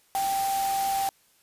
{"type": "tone in noise", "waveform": "sine", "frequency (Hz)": 784, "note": "G5", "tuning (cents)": 0, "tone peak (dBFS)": -24, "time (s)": [0.15, 1.09], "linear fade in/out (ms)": 0, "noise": "white", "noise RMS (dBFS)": -34, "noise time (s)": [0.15, 1.09], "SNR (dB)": 7, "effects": ["white hiss -63 dBFS RMS until 1.42 s", "resampled to 32000 Hz"]}